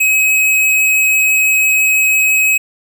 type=tone; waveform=square; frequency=2549 Hz; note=D#7; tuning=41 cents sharp; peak=-10 dBFS; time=0-2.58 s; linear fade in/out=10 ms; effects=none